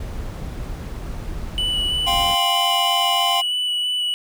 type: noise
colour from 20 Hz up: brown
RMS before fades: -29 dBFS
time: 0-2.35 s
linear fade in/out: 5 ms
type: tone with vibrato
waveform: triangle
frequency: 2960 Hz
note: F#7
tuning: in tune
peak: -18 dBFS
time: 1.58-4.14 s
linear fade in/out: 0 ms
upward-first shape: square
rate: 3.1 Hz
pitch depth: 9 cents each way
type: chord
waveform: square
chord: F suspended second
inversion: none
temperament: just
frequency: 698.5 / 785.8 / 1047.7 Hz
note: F5 / G5 / C6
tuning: 0 / +4 / +2 cents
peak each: -24 dBFS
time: 2.06-3.42 s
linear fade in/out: 20 ms
effects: none